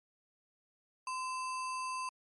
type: tone with sample-and-hold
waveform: sine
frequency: 1028 Hz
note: C6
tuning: 31 cents flat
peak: -35 dBFS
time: 1.07-2.09 s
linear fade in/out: 2 ms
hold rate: 3675 Hz
effects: MP3 48 kbps